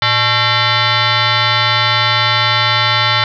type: tone with frequency modulation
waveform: sine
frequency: 1090 Hz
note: C#6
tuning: 29 cents flat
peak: -10 dBFS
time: 0.02-3.24 s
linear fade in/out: 2 ms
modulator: 488 Hz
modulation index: 6.5
effects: none